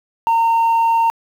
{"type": "tone", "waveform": "sine", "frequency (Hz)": 916, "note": "A#5", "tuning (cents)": -31, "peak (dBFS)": -9, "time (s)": [0.27, 1.1], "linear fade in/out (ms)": 0, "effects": ["tanh soft clip ceiling -11 dBFS", "7-bit"]}